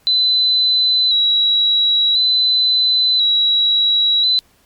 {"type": "tone with vibrato", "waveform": "sine", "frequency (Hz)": 3951, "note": "B7", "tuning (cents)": 0, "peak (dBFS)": -11, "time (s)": [0.07, 4.39], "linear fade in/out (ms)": 0, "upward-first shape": "square", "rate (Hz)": 0.48, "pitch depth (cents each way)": 30, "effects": ["pink hiss -55 dBFS RMS until 4.65 s", "MP3 96 kbps"]}